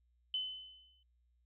sine tone with exponential decay, 3032 Hz, F#7, 42 cents sharp, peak -32 dBFS, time 0.34-1.03 s, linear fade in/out 2 ms, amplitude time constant 150 ms, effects added 60 Hz sine -70 dBFS peak until 1.45 s

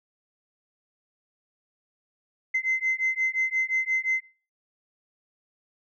sine beating tone pair, 2061 / 2066.7 Hz, C7 / C7, -27 / -22 cents, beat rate 5.7 Hz, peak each -25 dBFS, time 2.54-4.21 s, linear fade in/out 10 ms, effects noise-tail reverb RT60 0.4 s tail -23 dB re dry + tanh soft clip ceiling -17 dBFS

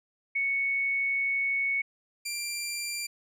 sine / 15% pulse tone pair in turn, 2217 / 2371 Hz, C#7 / D7, 0 / +16 cents, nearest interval minor second, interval 116 cents, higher second, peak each -25 dBFS, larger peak neither, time 0.35-1.82 / 2.25-3.07 s, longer first, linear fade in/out 10 ms, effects none

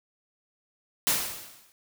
white noise with exponential decay, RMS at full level -22 dBFS, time 1.07-1.72 s, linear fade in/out 0 ms, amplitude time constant 140 ms, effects none

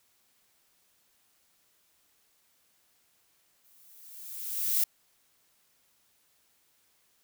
violet noise with exponential growth, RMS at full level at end -24 dBFS, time 3.64-4.84 s, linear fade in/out 5 ms, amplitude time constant 260 ms, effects white hiss -69 dBFS RMS until 7.23 s

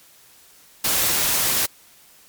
white noise, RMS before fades -20 dBFS, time 0.84-1.66 s, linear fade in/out 5 ms, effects white hiss -51 dBFS RMS until 2.28 s + MP3 96 kbps

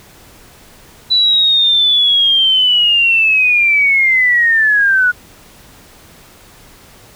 sine linear sweep, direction down, 3979 to 1448 Hz, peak -8 dBFS, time 1.1-5.12 s, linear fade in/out 20 ms, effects pink hiss -42 dBFS RMS until 7.15 s

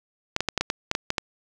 clicks, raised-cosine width 0.2 ms, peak -6 dBFS, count 10, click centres 0.364 / 0.406 / 0.487 / 0.577 / 0.61 / 0.701 / 0.914 / 0.951 / 1.104 / 1.182 s, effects none

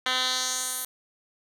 10% pulse tone with band-pass filter sweep, 255.6 Hz, C4, 40 cents flat, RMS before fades -28 dBFS, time 0.06-0.85 s, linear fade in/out 2 ms, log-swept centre 2700 to 12000 Hz, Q 1.9, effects none

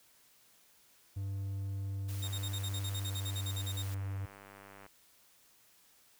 triangle tone with pitch glide, 98 to 96.99 Hz, G2 to G2, 0 to -18 cents, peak -33 dBFS, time 1.16-4.26 s, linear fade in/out 10 ms, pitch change -18 cents, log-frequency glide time 2.94-3.56 s
white noise, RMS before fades -50 dBFS, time 2.08-3.95 s, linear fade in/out 10 ms
sawtooth tone bursts, 3700 Hz, A#7, 14 cents flat, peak -36 dBFS, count 16, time 2.22-3.825 s, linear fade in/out 10 ms, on 60 ms, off 43 ms
click train, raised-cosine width 0.5 ms, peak -37 dBFS, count 261, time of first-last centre 2.24-4.864 s, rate 99.1 Hz
effects white hiss -65 dBFS RMS until 6.19 s

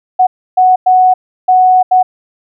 sine tone bursts at uneven times, 740 Hz, F#5, in tune, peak -4 dBFS, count 5, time 0.19-0.27 / 0.57-0.76 / 0.86-1.14 / 1.48-1.83 / 1.91-2.03 s, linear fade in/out 10 ms, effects none

